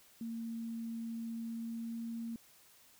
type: tone with pitch glide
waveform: sine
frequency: 228.8 to 230.1 Hz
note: A#3 to A#3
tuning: -32 to -22 cents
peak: -38 dBFS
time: 0.21-2.36 s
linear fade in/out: 2 ms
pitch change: +10 cents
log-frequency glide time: 1.45-1.99 s
effects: white hiss -63 dBFS RMS until 2.99 s